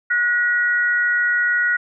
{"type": "tone pair together", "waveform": "sine", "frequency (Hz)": [1456, 1909.8], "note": ["F#6", "A#6"], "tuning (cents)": [-28, 41], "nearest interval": "perfect fourth", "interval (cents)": 469, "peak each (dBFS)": [-17, -20], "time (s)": [0.1, 1.77], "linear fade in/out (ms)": 10, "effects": []}